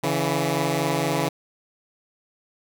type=tone pair together; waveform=10% pulse; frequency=140.8 / 164.83 Hz; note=C#3 / E3; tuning=+27 / 0 cents; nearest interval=minor third; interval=273 cents; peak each=-16 dBFS; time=0.03-1.29 s; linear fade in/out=10 ms; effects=none